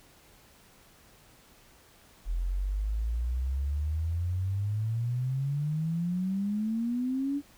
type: exponential sweep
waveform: sine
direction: up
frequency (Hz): 41.2 to 290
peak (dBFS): -27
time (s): 2.25-7.42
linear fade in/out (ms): 50
effects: pink hiss -58 dBFS RMS until 7.57 s